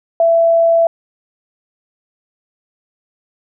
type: tone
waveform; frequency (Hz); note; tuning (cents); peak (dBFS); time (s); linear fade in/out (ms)
sine; 667; E5; +20; -8; 0.2-0.87; 2
effects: none